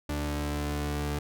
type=tone pair together; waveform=sawtooth; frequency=73.42 / 146.71 Hz; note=D2 / D3; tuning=0 / -1 cents; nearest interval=octave; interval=1199 cents; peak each=-27 dBFS; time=0.09-1.19 s; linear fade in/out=5 ms; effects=none